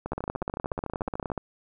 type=two click trains; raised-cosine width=1 ms; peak=-16 / -18 dBFS; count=22 / 18; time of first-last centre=0.12-1.377 / 0.06-1.301 s; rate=16.7 / 13.7 Hz; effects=none